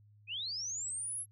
sine linear sweep, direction up, 2412 to 11300 Hz, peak -36 dBFS, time 0.27-1.26 s, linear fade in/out 50 ms, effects added 104 Hz sine -59 dBFS peak until 1.31 s

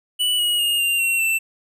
square tone with pitch steps, 2960 / 2901 / 2843 / 2786 / 2730 / 2675 Hz, F#7 / F#7 / F7 / F7 / F7 / E7, 0 / -35 / +30 / -5 / -40 / +25 cents, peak -18 dBFS, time 0.19-1.39 s, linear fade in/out 20 ms, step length 200 ms, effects none

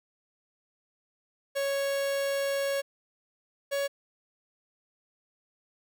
45% pulse tone pair in turn, 554.4 / 559.5 Hz, C#5 / C#5, 0 / +16 cents, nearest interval unison, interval 16 cents, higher second, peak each -27 dBFS, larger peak neither, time 1.55-2.82 / 3.71-3.88 s, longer first, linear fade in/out 20 ms, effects none

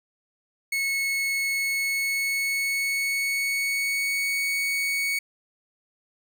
40% pulse tone with pitch glide, 2196 to 2229 Hz, C#7 to C#7, -17 to +9 cents, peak -23 dBFS, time 0.72-5.19 s, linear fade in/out 5 ms, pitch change +26 cents, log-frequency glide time 1.51-4.4 s, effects none

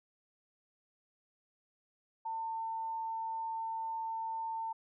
sine tone, 899 Hz, A5, 37 cents sharp, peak -35 dBFS, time 2.25-4.73 s, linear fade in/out 10 ms, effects none

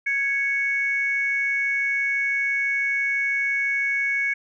sine tone pair together, 1660.9 / 2217 Hz, G#6 / C#7, 0 / 0 cents, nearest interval perfect fourth, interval 500 cents, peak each -26 / -21 dBFS, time 0.06-4.34 s, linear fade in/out 10 ms, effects tanh soft clip ceiling -13 dBFS

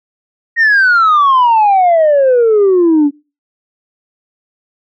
sine exponential sweep, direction down, 1883 to 280.6 Hz, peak -4 dBFS, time 0.56-3.11 s, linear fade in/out 50 ms, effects noise-tail reverb RT60 0.3 s tail -24 dB re dry + tanh soft clip ceiling -4 dBFS

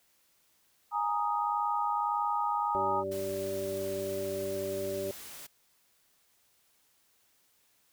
sine chord, Ab suspended second, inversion none, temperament equal, 830.6 / 932.3 / 1244.5 Hz, Ab5 / Bb5 / Eb6, 0 / 0 / 0 cents, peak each -32 dBFS, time 0.91-3.04 s, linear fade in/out 50 ms
harmonic tone, 96.9 Hz, G2, 20 cents flat, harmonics 1 / 2 / 3 / 4 / 6, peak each -46 / -45 / -45 / -35 / -35 dBFS, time 2.75-5.11 s, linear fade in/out 0 ms
white noise, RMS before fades -46 dBFS, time 3.11-5.47 s, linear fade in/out 10 ms
effects white hiss -69 dBFS RMS until 7.92 s

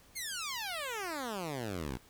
10% pulse exponential sweep, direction down, 2217 to 58.27 Hz, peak -28 dBFS, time 0.15-1.98 s, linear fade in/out 20 ms, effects pink hiss -61 dBFS RMS until 2.09 s

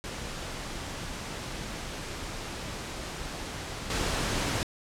pink noise with level steps, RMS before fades -37 / -29 dBFS, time 0.04-4.63 s, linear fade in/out 0 ms, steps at 3.9 s, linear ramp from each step 2 ms, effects low-pass 8000 Hz 12 dB/octave

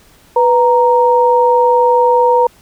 sine tone pair together, 493.9 / 932.3 Hz, B4 / A#5, 0 / 0 cents, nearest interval major seventh, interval 1100 cents, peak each -10 dBFS, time 0.36-2.47 s, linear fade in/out 5 ms, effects pink hiss -47 dBFS RMS until 2.61 s

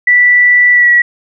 sine tone with pitch glide, 1966 to 1931.1 Hz, B6 to B6, -8 to -39 cents, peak -4 dBFS, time 0.07-1.02 s, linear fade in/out 5 ms, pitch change -31 cents, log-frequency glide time 0.72-0.89 s, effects none

